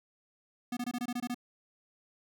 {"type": "tone bursts", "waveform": "square", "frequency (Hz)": 244.1, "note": "B3", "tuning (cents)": -20, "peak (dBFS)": -33, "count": 9, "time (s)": [0.72, 1.345], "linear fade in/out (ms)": 5, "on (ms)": 49, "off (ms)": 23, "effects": []}